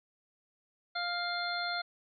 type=harmonic tone; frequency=700 Hz; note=F5; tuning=4 cents sharp; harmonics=1 / 2 / 3 / 5 / 6; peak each=-37 / -36 / -42 / -43 / -38 dBFS; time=0.95-1.82 s; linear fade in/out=10 ms; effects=none